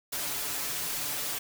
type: noise with comb filter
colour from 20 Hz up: white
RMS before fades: -33 dBFS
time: 0.12-1.39 s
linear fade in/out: 10 ms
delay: 6.9 ms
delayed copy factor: +0.7
effects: none